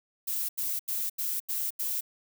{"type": "noise bursts", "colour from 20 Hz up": "violet", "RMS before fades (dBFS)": -31, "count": 6, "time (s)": [0.27, 2.01], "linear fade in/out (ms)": 10, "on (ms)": 220, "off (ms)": 84, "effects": []}